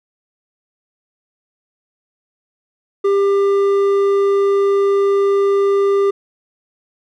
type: tone with hard clipping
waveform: sine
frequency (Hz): 397.6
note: G4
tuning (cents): +25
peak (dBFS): -13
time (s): 3.04-6.11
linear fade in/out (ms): 10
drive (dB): 6
effects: none